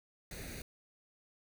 pink noise with comb filter, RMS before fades -45 dBFS, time 0.31-0.62 s, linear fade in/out 2 ms, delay 0.47 ms, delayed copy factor +0.7, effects none

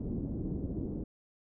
white low-pass noise, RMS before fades -36 dBFS, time 0-1.04 s, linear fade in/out 2 ms, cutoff 330 Hz, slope 24 dB/octave, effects none

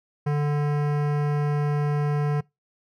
sine tone with hard clipping, 146.83 Hz, D3, in tune, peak -23 dBFS, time 0.26-2.41 s, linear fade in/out 10 ms, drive 18 dB, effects noise-tail reverb RT60 0.2 s tail -24 dB re dry

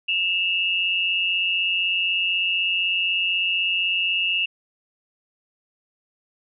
sine tone pair together, 2665 / 2849 Hz, E7 / F7, +18 / +34 cents, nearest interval minor second, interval 116 cents, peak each -22 / -23 dBFS, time 0.08-4.46 s, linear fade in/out 10 ms, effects none

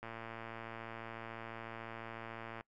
click train, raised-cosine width 0.5 ms, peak -30 dBFS, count 295, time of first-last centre 0.03-2.609 s, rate 114 Hz, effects noise-tail reverb RT60 0.1 s tail -23 dB re dry

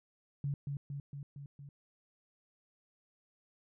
sine tone with echo, 141.3 Hz, C#3, 34 cents sharp, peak -32 dBFS, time 0.44-0.54 s, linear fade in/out 2 ms, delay 230 ms, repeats 5, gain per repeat -3 dB, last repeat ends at 1.69 s, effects none

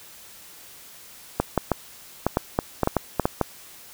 clicks, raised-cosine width 1 ms, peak -5 dBFS, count 12, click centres 1.4 / 1.577 / 1.717 / 2.266 / 2.371 / 2.589 / 2.833 / 2.874 / 2.967 / 3.197 / 3.255 / 3.413 s, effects white hiss -46 dBFS RMS until 3.93 s

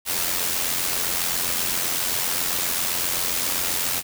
white noise with amplitude modulation, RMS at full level -22 dBFS, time 0.05-4.03 s, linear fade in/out 50 ms, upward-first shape sine, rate 87.6 Hz, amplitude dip 50%, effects none

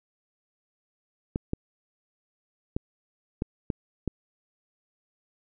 clicks, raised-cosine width 3 ms, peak -14 dBFS, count 6, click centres 1.359 / 1.534 / 2.765 / 3.421 / 3.702 / 4.077 s, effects none

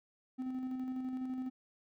triangle tone with tremolo, 257.4 Hz, C4, 28 cents flat, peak -33 dBFS, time 0.38-1.5 s, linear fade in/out 20 ms, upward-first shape square, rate 12 Hz, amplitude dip 30%, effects none

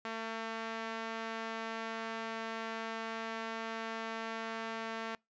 sawtooth tone with band-pass filter, 224.9 Hz, A3, 38 cents sharp, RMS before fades -40 dBFS, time 0.05-5.15 s, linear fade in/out 2 ms, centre 1500 Hz, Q 0.7, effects noise-tail reverb RT60 0.2 s tail -25 dB re dry + resampled to 16000 Hz

